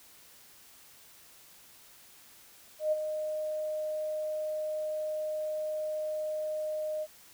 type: tone with ADSR envelope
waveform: sine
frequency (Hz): 616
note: D#5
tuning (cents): -17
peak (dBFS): -23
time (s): 2.79-7.07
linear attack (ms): 130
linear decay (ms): 24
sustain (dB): -8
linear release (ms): 47
effects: white hiss -56 dBFS RMS until 7.33 s